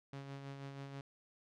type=tone with tremolo; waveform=sawtooth; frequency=138.3 Hz; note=C#3; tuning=4 cents flat; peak=-40 dBFS; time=0.13-1.01 s; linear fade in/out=2 ms; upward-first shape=sine; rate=6.2 Hz; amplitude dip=40%; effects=low-pass 5000 Hz 12 dB/octave

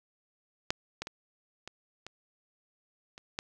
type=clicks; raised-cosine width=0.2 ms; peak=-10 / -18 / -22 / -24 / -25 / -29 / -16 dBFS; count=7; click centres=0.705 / 1.02 / 1.071 / 1.676 / 2.066 / 3.179 / 3.389 s; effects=none

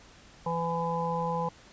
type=harmonic tone; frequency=167.6 Hz; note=E3; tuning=29 cents sharp; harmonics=1 / 3 / 5 / 6; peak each=-33 / -33 / -33 / -33 dBFS; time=0.46-1.49 s; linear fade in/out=5 ms; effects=pink hiss -54 dBFS RMS until 1.72 s + resampled to 16000 Hz

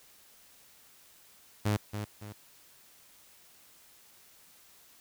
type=tone with echo; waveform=sawtooth; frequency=104.6 Hz; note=G#2; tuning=13 cents sharp; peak=-22 dBFS; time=1.65-1.77 s; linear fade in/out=10 ms; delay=280 ms; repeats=2; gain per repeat=-8 dB; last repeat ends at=2.33 s; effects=white hiss -59 dBFS RMS until 5 s

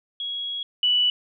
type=tone pair in turn; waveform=sine; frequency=3322 / 2960 Hz; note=G#7 / F#7; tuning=0 / 0 cents; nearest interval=major second; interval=200 cents; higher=first; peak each=-27 / -17 dBFS; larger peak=second; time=0.2-0.63 / 0.83-1.1 s; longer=first; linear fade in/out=2 ms; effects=none

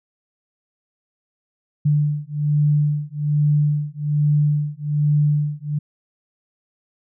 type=beating tone pair; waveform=sine; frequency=147.5 / 148.7 Hz; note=D3 / D3; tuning=+8 / +22 cents; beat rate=1.2 Hz; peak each=-19 dBFS; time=1.85-5.79 s; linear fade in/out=10 ms; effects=none

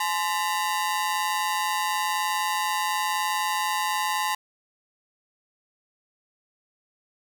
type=ring-modulated tone; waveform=sawtooth; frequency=944 Hz; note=A#5; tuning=22 cents sharp; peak=-17 dBFS; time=0-4.35 s; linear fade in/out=5 ms; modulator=90.5 Hz; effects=none

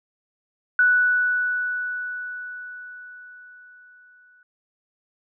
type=tone with exponential decay; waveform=sine; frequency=1480 Hz; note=F#6; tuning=in tune; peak=-13 dBFS; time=0.79-4.43 s; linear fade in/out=2 ms; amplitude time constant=790 ms; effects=none

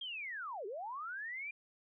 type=linear two-way sweep; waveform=sine; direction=down then up; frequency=3268 to 366.8 to 2420 Hz; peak=-40 dBFS; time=0.01-1.51 s; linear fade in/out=5 ms; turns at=0.66 s; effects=none

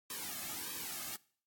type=noise with flanger; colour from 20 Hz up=white; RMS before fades=-42 dBFS; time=0.1-1.16 s; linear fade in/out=2 ms; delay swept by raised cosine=1.4 to 2.12 ms; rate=1.6 Hz; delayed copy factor=-0.9; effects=noise-tail reverb RT60 0.5 s tail -22 dB re dry + AAC 64 kbps

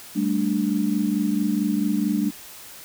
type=chord; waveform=sine; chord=G suspended second; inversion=none; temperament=just; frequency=196 / 220.5 / 294 Hz; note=G3 / A3 / D4; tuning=0 / +4 / +2 cents; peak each=-24 dBFS; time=0.15-2.31 s; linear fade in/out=20 ms; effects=white hiss -42 dBFS RMS until 2.84 s

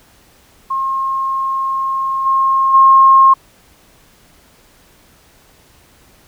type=tone with level steps; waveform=sine; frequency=1072 Hz; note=C6; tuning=42 cents sharp; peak=-15 / -10 / -4 dBFS; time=0.7-3.34 s; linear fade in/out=10 ms; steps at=2.25 / 2.73 s; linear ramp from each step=20 ms; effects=pink hiss -49 dBFS RMS until 6.27 s

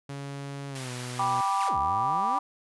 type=tone with pitch glide; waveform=sawtooth; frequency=140 to 124.01 Hz; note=C#3 to B2; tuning=+18 to +8 cents; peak=-31 dBFS; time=0.09-1.41 s; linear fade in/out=5 ms; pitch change=-210 cents; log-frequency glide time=0.69-0.91 s
type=high-pass noise; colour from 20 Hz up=pink; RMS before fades=-41 dBFS; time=0.75-1.69 s; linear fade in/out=5 ms; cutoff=1200 Hz; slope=12 dB/octave
type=chord; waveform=sine; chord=G major; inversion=none; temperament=just; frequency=784 / 980 / 1176 Hz; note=G5 / B5 / D6; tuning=0 / -14 / +2 cents; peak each=-28 dBFS; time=1.19-2.39 s; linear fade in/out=5 ms
type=exponential two-way sweep; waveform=sawtooth; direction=down then up; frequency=3219 to 65.41 to 303.9 Hz; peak=-33 dBFS; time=1.6-2.39 s; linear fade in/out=10 ms; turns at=1.78 s
effects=resampled to 24000 Hz

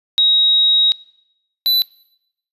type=tone pair in turn; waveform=sine / square; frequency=3800 / 3985 Hz; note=A#7 / B7; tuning=+33 / +15 cents; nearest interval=minor second; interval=82 cents; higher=second; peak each=-10 / -13 dBFS; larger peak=first; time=0.18-0.92 / 1.66-1.82 s; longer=first; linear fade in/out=0 ms; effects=noise-tail reverb RT60 0.8 s tail -22 dB re dry + resampled to 32000 Hz

